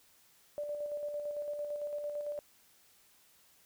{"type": "tone with tremolo", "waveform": "sine", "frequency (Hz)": 587.3, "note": "D5", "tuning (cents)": 0, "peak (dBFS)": -34, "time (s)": [0.58, 2.39], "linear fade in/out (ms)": 0, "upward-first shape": "square", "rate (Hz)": 8.9, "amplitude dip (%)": 35, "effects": ["white hiss -65 dBFS RMS until 3.65 s"]}